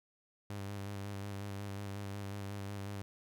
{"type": "tone with vibrato", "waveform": "sawtooth", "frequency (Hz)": 100, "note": "G2", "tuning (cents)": 35, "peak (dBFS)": -36, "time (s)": [0.5, 3.02], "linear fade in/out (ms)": 0, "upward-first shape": "square", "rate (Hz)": 5.5, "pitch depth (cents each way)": 24, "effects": []}